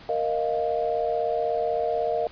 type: chord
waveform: sine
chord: Bb suspended fourth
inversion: none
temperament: equal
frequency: 466.2 / 622.3 / 698.5 Hz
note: Bb4 / Eb5 / F5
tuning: 0 / 0 / 0 cents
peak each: -27 dBFS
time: 0.09-2.27 s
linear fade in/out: 2 ms
effects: pink hiss -47 dBFS RMS until 2.31 s + resampled to 11025 Hz